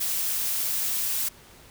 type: noise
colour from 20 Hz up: blue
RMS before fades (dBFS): -27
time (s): 0-1.29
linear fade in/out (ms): 10
effects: pink hiss -51 dBFS RMS until 1.7 s